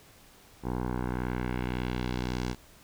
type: tone with low-pass filter sweep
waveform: 10% pulse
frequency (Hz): 61.8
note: B1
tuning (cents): +2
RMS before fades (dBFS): -32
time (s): 0.62-2.56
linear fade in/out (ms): 50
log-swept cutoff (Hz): 880 to 6600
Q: 1.3
effects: pink hiss -56 dBFS RMS until 2.83 s